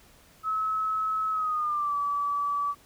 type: tone with pitch glide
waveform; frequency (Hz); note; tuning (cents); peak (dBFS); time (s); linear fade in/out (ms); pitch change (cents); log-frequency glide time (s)
sine; 1291 to 1150.2; E6 to D6; -37 to -36; -25; 0.43-2.75; 50; -199; 1.31-1.96
effects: pink hiss -57 dBFS RMS until 2.85 s